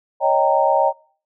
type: chord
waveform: sine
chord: Eb dominant seventh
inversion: third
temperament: equal with one note detuned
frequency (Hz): 554.4 / 622.3 / 784 / 923.8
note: Db5 / Eb5 / G5 / Bb5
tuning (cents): 0 / 0 / 0 / -16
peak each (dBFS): -19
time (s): 0.2-0.93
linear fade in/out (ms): 50
effects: noise-tail reverb RT60 0.5 s tail -25 dB re dry